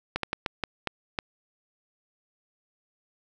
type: slowing click train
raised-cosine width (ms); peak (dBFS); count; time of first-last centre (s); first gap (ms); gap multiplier
0.3; -11; 7; 0.16-1.188; 73; 1.34
effects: none